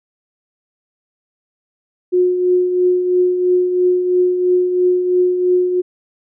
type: tone with tremolo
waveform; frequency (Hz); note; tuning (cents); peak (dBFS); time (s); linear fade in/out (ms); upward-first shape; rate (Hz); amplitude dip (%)
sine; 361.7; F#4; -39; -9; 2.12-5.82; 20; triangle; 3; 55
effects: none